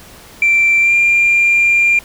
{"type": "tone with pitch glide", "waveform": "sine", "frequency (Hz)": [2349, 2390], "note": ["D7", "D7"], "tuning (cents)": [0, 30], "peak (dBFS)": -7, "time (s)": [0.42, 1.99], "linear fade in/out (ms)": 2, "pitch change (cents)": 30, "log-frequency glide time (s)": [0.81, 0.93], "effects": ["tanh soft clip ceiling -5 dBFS", "pink hiss -39 dBFS RMS until 2.04 s"]}